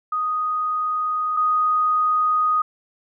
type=tone pair in turn; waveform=sine; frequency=1244.5 / 1244.5 Hz; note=D#6 / D#6; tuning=0 / 0 cents; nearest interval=unison; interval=0 cents; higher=neither; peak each=-20 / -16 dBFS; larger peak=second; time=0.12-1.37 / 1.37-2.62 s; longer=neither; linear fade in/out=5 ms; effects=none